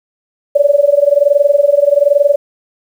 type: tone with amplitude modulation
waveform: sine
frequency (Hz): 573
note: D5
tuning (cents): -43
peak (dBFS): -3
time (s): 0.55-2.36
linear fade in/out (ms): 10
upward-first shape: sine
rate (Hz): 21.2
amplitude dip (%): 90
effects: 7-bit